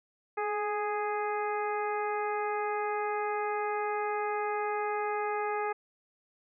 harmonic tone with a mistuned harmonic, 415.3 Hz, G#4, in tune, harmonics 1 / 2 / 3 / 4 / 5 / 6, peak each -33 / -33 / -37 / -42 / -42 / -47 dBFS, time 0.37-5.73 s, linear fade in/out 10 ms, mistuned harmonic 1, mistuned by +28 cents, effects none

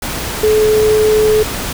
sine tone in noise, 430 Hz, A4, 40 cents flat, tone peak -8 dBFS, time 0.43-1.43 s, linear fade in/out 5 ms, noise pink, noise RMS -21 dBFS, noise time 0.02-1.73 s, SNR +10 dB, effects none

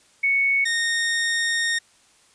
sine / sawtooth tone pair in turn, 2217 / 1847.7 Hz, C#7 / A#6, 0 / -16 cents, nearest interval minor third, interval 316 cents, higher first, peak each -17 dBFS, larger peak neither, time 0.23-0.65 / 0.65-1.79 s, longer second, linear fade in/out 10 ms, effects white hiss -57 dBFS RMS until 2.34 s + resampled to 22050 Hz

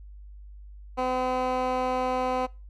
15% pulse tone with band-pass filter, 254.8 Hz, C4, 46 cents flat, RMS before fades -27 dBFS, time 0.97-2.47 s, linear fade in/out 20 ms, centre 800 Hz, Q 0.81, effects noise-tail reverb RT60 0.3 s tail -23 dB re dry + added 50 Hz sine -42 dBFS peak until 2.69 s

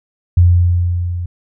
sine tone with level ramp, 87.8 Hz, F2, 10 cents sharp, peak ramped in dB -4 to -19 dBFS, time 0.37-1.26 s, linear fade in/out 5 ms, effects none

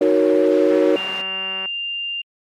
sine chord, D# minor seventh, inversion none, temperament equal, 311.1 / 370 / 466.2 / 554.4 Hz, D#4 / F#4 / A#4 / C#5, 0 / 0 / 0 / 0 cents, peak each -18 dBFS, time 0.01-0.96 s, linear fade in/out 2 ms
white low-pass noise, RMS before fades -35 dBFS, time 0.01-1.22 s, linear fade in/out 10 ms, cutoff 1900 Hz, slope 12 dB/octave
click train, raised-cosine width 0.5 ms, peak -19 dBFS, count 181, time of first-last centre 0.71-1.657 s, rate 190 Hz
sine tone, 2794 Hz, F7, in tune, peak -23 dBFS, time 0.96-2.22 s, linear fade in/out 10 ms
effects high-pass 200 Hz 12 dB/octave + Opus 32 kbps

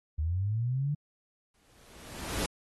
sine linear sweep, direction up, 73 to 150 Hz, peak -27 dBFS, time 0.18-0.95 s, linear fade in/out 10 ms
pink noise with exponential growth, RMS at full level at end -31 dBFS, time 1.54-2.46 s, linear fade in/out 2 ms, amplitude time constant 200 ms
effects AAC 32 kbps

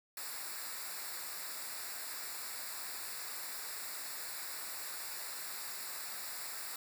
white noise with comb filter, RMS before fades -43 dBFS, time 0.17-6.76 s, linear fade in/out 2 ms, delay 0.32 ms, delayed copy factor -0.8, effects none

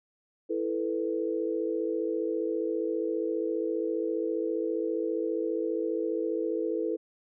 sine chord, E suspended fourth, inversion none, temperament just, 329.6 / 439.5 / 494.4 Hz, E4 / A4 / B4, 0 / -2 / +2 cents, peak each -31 / -31 / -33 dBFS, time 0.49-6.97 s, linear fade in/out 20 ms, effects none

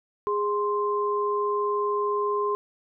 sine tone pair together, 412.4 / 1046.5 Hz, G#4 / C6, -12 / 0 cents, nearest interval octave + major third, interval 1612 cents, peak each -25 / -26 dBFS, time 0.27-2.55 s, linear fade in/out 0 ms, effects none

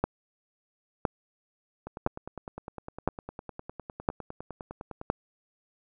two click trains, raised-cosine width 1 ms, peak -10 / -24 dBFS, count 6 / 32, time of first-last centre 0.04-5.101 / 1.87-5.014 s, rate 0.988 / 9.86 Hz, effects none

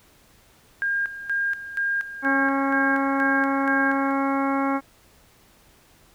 sine tone with tremolo, 1611 Hz, G6, 47 cents sharp, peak -21 dBFS, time 0.82-4.11 s, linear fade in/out 0 ms, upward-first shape square, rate 2.1 Hz, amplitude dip 75%
harmonic tone, 273.7 Hz, C#4, 22 cents flat, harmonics 1 / 2 / 3 / 4 / 5 / 6 / 7 / 8, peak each -23 / -30 / -28 / -29 / -31 / -38 / -41 / -36 dBFS, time 2.22-4.81 s, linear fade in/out 50 ms
effects pink hiss -56 dBFS RMS until 6.14 s

